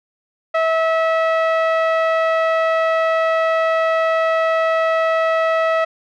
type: tone with low-pass filter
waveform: sawtooth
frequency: 649 Hz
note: E5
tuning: 27 cents flat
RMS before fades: -17 dBFS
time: 0.54-5.85 s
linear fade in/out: 10 ms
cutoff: 1900 Hz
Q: 1.2
effects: none